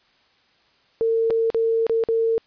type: tone with dropouts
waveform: sine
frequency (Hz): 453.6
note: A#4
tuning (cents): -47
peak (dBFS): -17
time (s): 1.01-2.38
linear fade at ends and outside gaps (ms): 0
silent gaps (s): 1.301-1.306 / 1.502-1.546 / 1.867-1.896 / 2.038-2.087
effects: white hiss -60 dBFS RMS until 2.46 s + resampled to 11025 Hz